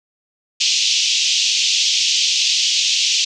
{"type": "band-pass noise", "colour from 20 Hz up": "pink", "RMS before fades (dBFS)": -17, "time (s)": [0.6, 3.25], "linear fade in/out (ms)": 10, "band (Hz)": [2700, 6600], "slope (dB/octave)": 48, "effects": []}